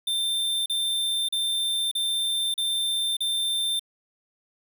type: tone bursts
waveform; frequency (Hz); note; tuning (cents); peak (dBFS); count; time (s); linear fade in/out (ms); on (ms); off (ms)
square; 3581; A7; +30; -24; 6; 0.07-3.795; 5; 590; 37
effects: none